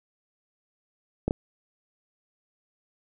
clicks, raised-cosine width 2 ms, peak -11 dBFS, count 2, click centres 1.28 / 1.309 s, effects none

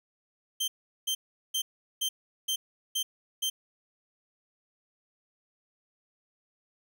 sawtooth tone bursts, 3136 Hz, G7, in tune, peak -24 dBFS, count 7, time 0.6-3.5 s, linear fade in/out 10 ms, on 80 ms, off 390 ms, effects none

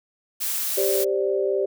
blue noise, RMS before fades -26 dBFS, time 0.4-1.05 s, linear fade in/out 20 ms
sine chord, G suspended fourth, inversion none, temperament equal, 392 / 523.3 / 587.3 Hz, G4 / C5 / D5, 0 / 0 / 0 cents, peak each -22 / -27 / -26 dBFS, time 0.77-1.66 s, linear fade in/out 10 ms
effects none

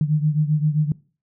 sine beating tone pair, 150 / 157.6 Hz, D3 / D#3, +37 / +23 cents, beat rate 7.6 Hz, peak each -18 / -22 dBFS, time 0.01-0.92 s, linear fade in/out 2 ms, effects noise-tail reverb RT60 0.4 s tail -22 dB re dry

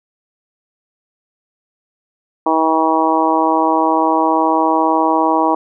harmonic tone, 160.2 Hz, E3, 49 cents flat, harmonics 2 / 3 / 4 / 5 / 6 / 7, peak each -17 / -22 / -20 / -18 / -16 / -21 dBFS, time 2.46-5.55 s, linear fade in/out 5 ms, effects none

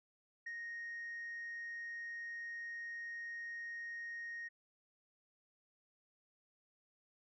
sine tone with ADSR envelope, 1864.7 Hz, A#6, in tune, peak -39 dBFS, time 0.46-4.49 s, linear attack 9 ms, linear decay 51 ms, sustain -2 dB, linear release 20 ms, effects tanh soft clip ceiling -40 dBFS

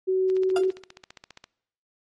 sine tone, 375.9 Hz, F#4, 27 cents sharp, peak -20 dBFS, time 0.07-0.71 s, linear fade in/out 20 ms
click train, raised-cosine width 0.2 ms, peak -27 dBFS, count 18, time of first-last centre 0.3-1.441 s, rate 14.9 Hz
35% pulse tone with exponential decay, 698.5 Hz, F5, in tune, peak -22 dBFS, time 0.56-0.64 s, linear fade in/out 5 ms, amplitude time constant 17 ms
effects noise-tail reverb RT60 0.8 s tail -23 dB re dry + AAC 32 kbps

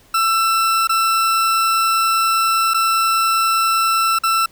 40% pulse tone with dropouts, 1335 Hz, E6, 22 cents sharp, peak -13 dBFS, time 0.14-4.46 s, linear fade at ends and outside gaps 5 ms, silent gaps 0.873-0.893 / 2.737-2.743 / 4.188-4.235 s, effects pink hiss -51 dBFS RMS until 4.51 s

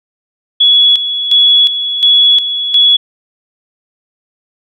sine tone with tremolo, 3378 Hz, G#7, 29 cents sharp, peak -4 dBFS, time 0.6-2.97 s, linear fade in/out 10 ms, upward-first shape square, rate 1.4 Hz, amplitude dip 65%, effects none

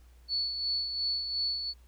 sine tone with tremolo, 4435 Hz, C#8, in tune, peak -27 dBFS, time 0.28-1.74 s, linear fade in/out 50 ms, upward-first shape sine, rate 2.8 Hz, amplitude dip 50%, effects added 60 Hz sine -53 dBFS peak until 1.87 s + pink hiss -67 dBFS RMS until 1.87 s

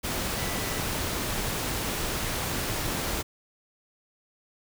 sine tone in noise, 1975.5 Hz, B6, in tune, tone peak -41 dBFS, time 0.38-0.8 s, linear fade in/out 20 ms, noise pink, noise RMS -30 dBFS, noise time 0.03-3.23 s, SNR -14 dB, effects none

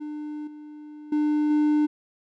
triangle tone with level steps, 300 Hz, D4, 37 cents sharp, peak -29 / -37 / -18 / -16 dBFS, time 0-1.87 s, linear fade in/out 20 ms, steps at 0.47 / 1.12 / 1.5 s, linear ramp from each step 5 ms, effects none

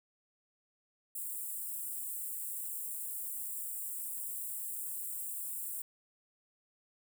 white high-pass noise, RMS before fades -40 dBFS, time 1.15-5.82 s, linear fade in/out 5 ms, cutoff 7600 Hz, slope 96 dB/octave, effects none

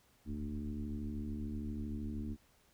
sine tone with frequency modulation, 150 Hz, D3, 37 cents sharp, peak -37 dBFS, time 0.25-2.37 s, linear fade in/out 50 ms, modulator 73 Hz, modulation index 2, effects pink hiss -69 dBFS RMS until 2.73 s

